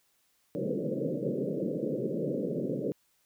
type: band-pass noise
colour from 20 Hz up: white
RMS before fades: -32 dBFS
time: 0.55-2.92 s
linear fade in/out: 0 ms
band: 130 to 560 Hz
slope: 96 dB/octave
effects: white hiss -71 dBFS RMS until 3.25 s